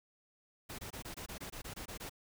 pink noise bursts, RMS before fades -45 dBFS, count 12, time 0.69-2.096 s, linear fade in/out 10 ms, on 97 ms, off 22 ms, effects none

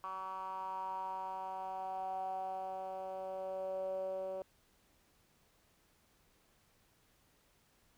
10% pulse tone with band-pass filter sweep, 189.2 Hz, F#3, 39 cents sharp, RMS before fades -41 dBFS, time 0.04-4.42 s, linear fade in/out 0 ms, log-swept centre 1100 to 520 Hz, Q 6.9, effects pink hiss -71 dBFS RMS until 7.97 s

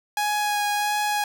sawtooth tone with vibrato, 830.6 Hz, G#5, in tune, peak -18 dBFS, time 0.17-1.24 s, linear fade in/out 2 ms, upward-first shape sine, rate 1.5 Hz, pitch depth 12 cents each way, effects none

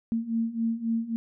sine beating tone pair, 225.9 / 229.6 Hz, A3 / A#3, +46 / -26 cents, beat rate 3.7 Hz, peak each -30 / -27 dBFS, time 0.12-1.16 s, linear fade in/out 0 ms, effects none

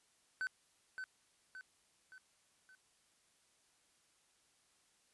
triangle tone with echo, 1521 Hz, F#6, 47 cents sharp, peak -34 dBFS, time 0.41-0.47 s, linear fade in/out 0 ms, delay 570 ms, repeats 4, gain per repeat -6 dB, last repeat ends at 2.75 s, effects white hiss -73 dBFS RMS until 5.13 s + resampled to 24000 Hz

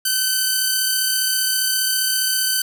10% pulse tone pair together, 1528 / 4619 Hz, G6 / D8, -45 / -30 cents, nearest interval octave + perfect fifth, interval 1915 cents, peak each -13 dBFS, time 0.05-2.62 s, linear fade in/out 5 ms, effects none

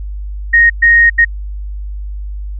sine tone bursts at uneven times, 1864.7 Hz, A#6, in tune, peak -4 dBFS, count 3, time 0.53-0.7 / 0.82-1.1 / 1.18-1.25 s, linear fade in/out 10 ms, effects added 50 Hz sine -20 dBFS peak until 2.59 s

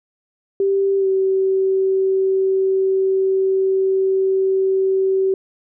sine tone with pitch glide, 392 to 382.8 Hz, G4 to G4, 0 to -41 cents, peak -14 dBFS, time 0.6-5.34 s, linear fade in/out 2 ms, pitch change -41 cents, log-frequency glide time 0.98-1.07 s, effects none

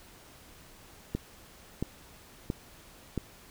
click train, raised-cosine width 3 ms, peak -17 dBFS, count 4, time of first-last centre 1.15-3.177 s, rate 1.48 Hz, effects pink hiss -54 dBFS RMS until 3.5 s

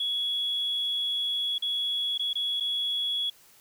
sine tone with dropouts, 3361 Hz, G#7, 20 cents sharp, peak -25 dBFS, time 0-3.3 s, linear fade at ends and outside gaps 5 ms, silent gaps 1.582-1.622 / 2.178-2.194 / 2.332-2.354 / 2.601-2.606 s, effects tanh soft clip ceiling -21 dBFS + white hiss -57 dBFS RMS until 3.6 s

